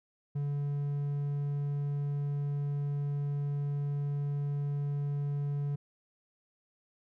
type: tone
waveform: triangle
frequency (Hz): 143.4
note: D3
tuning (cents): -41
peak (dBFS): -28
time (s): 0.35-5.76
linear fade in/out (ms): 10
effects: none